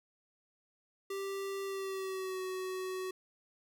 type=tone with pitch glide; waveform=square; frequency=392 to 373.4 Hz; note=G4 to F#4; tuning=0 to +16 cents; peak=-37 dBFS; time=1.1-3.11 s; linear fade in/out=5 ms; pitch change=-84 cents; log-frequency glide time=1.64-2.41 s; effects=none